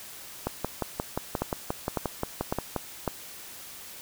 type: two click trains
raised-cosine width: 1 ms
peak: -12 / -13 dBFS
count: 4 / 14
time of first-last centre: 1.42-3.077 / 0.47-2.763 s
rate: 1.81 / 5.67 Hz
effects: white hiss -44 dBFS RMS until 4.01 s